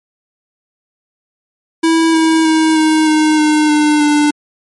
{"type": "tone with pitch steps", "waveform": "square", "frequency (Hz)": [326.6, 322.1, 317.7, 313.3, 309, 304.7, 300.5, 296.4], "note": ["E4", "E4", "D#4", "D#4", "D#4", "D#4", "D4", "D4"], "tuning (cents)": [-16, -40, 36, 12, -12, -36, 40, 16], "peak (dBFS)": -9, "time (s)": [1.83, 4.31], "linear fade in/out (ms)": 10, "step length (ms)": 310, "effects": ["MP3 48 kbps"]}